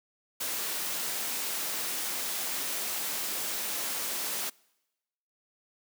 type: noise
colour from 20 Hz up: white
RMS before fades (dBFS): -33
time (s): 0.4-4.5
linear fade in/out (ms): 10
effects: noise-tail reverb RT60 1.0 s tail -26 dB re dry + high-pass 200 Hz 12 dB/octave